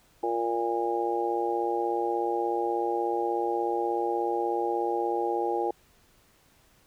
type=harmonic tone; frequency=116.54 Hz; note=A#2; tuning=in tune; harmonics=3 / 4 / 5 / 6 / 7; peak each=-30 / -31 / -37 / -39 / -29 dBFS; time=0.23-5.71 s; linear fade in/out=5 ms; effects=pink hiss -62 dBFS RMS until 6.86 s